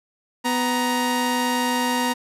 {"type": "tone pair together", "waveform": "sawtooth", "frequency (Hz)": [249.2, 938], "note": ["B3", "A#5"], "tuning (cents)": [16, 11], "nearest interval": "octave + major seventh", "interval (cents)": 2295, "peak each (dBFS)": -19, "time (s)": [0.44, 2.14], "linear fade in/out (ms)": 20, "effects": ["resampled to 32000 Hz"]}